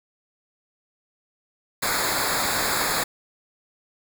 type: noise with comb filter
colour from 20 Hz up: pink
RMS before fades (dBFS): -24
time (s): 1.82-3.04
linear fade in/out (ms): 10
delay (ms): 0.34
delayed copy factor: -0.85
effects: none